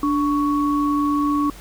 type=tone pair together; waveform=sine; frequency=292.4 / 1115 Hz; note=D4 / C#6; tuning=-7 / +10 cents; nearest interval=octave + major seventh; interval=2317 cents; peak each=-18 / -22 dBFS; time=0.03-1.5 s; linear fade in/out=2 ms; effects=added 46 Hz sine -39 dBFS peak until 1.6 s + pink hiss -43 dBFS RMS until 1.6 s